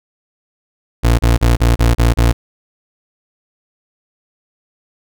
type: tone bursts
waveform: 30% pulse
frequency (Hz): 58.3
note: A#1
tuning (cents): +1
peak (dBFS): -6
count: 7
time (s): 1.03-2.33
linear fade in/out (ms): 20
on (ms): 160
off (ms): 30
effects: none